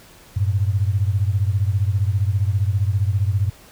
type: beating tone pair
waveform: sine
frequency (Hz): 95 / 110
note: F#2 / A2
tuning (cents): +46 / 0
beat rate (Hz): 15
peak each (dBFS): -18 / -21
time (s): 0.36-3.5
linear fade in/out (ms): 10
effects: pink hiss -47 dBFS RMS until 3.71 s